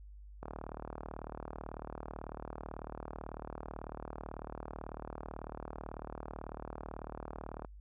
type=click train; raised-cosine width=1 ms; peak=-28 dBFS; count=276; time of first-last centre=0.43-7.648 s; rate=38.1 Hz; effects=added 50 Hz sine -49 dBFS peak until 7.8 s